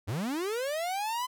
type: linear sweep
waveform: 45% pulse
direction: up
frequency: 83.6 to 1025 Hz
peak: -30 dBFS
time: 0.07-1.27 s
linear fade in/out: 20 ms
effects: none